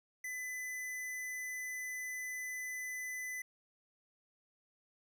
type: tone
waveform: square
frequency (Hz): 2007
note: B6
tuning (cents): +27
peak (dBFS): -40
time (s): 0.24-3.42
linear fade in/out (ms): 5
effects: none